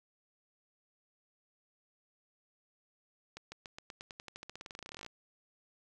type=accelerating click train; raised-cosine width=0.2 ms; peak=-28 dBFS; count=29; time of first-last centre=3.37-5.063 s; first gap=150 ms; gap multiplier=0.92; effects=none